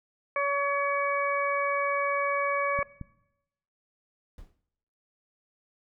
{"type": "harmonic tone", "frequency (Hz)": 565, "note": "C#5", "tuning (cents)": 33, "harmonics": [1, 2, 3, 4], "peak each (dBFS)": [-29, -28, -35, -32], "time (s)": [0.36, 2.83], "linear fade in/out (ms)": 2}
{"type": "clicks", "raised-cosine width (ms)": 5, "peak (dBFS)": -25, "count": 2, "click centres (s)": [2.79, 3.013]}
{"type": "noise with exponential decay", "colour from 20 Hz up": "brown", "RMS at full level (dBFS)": -42, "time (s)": [4.38, 4.62], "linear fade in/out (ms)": 2, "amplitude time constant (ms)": 52}
{"effects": ["noise-tail reverb RT60 0.9 s tail -20 dB re dry"]}